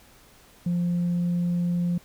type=tone; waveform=sine; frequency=174.61 Hz; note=F3; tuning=in tune; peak=-20 dBFS; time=0.66-1.98 s; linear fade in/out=5 ms; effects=tanh soft clip ceiling -20 dBFS + pink hiss -54 dBFS RMS until 2.04 s